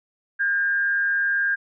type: tone with frequency modulation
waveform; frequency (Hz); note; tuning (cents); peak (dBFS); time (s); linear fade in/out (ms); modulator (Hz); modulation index
sine; 1610; G6; +46; -19; 0.39-1.56; 20; 142; 0.36
effects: none